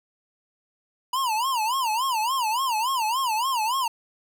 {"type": "tone with vibrato", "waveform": "square", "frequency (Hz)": 963, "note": "B5", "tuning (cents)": -44, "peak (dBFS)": -23, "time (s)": [1.13, 3.88], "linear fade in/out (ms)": 5, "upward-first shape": "sine", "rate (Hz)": 3.5, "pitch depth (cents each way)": 210, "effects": []}